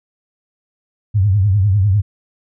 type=tone with vibrato; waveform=sine; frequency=99.1 Hz; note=G2; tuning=19 cents sharp; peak=-10 dBFS; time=1.14-2.02 s; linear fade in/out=20 ms; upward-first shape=triangle; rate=10 Hz; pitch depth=170 cents each way; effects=none